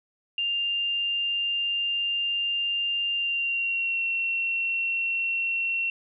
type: tone with pitch glide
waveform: sine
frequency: 2797 to 2722 Hz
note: F7 to F7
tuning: +2 to -45 cents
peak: -24 dBFS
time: 0.38-5.9 s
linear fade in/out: 2 ms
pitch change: -47 cents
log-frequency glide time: 3.13-4.02 s
effects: none